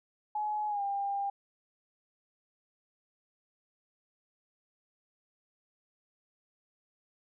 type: tone with pitch glide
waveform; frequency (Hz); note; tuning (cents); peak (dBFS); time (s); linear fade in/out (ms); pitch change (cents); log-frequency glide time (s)
sine; 845 to 798.5; G#5 to G5; +30 to +32; -30; 0.35-1.3; 5; -98; 0.68-0.82
effects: none